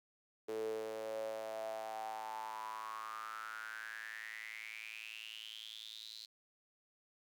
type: tone with high-pass filter sweep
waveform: sawtooth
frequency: 110 Hz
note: A2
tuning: in tune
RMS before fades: -45 dBFS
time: 0.48-6.26 s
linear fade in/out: 10 ms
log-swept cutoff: 410 to 4200 Hz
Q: 9.3
effects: none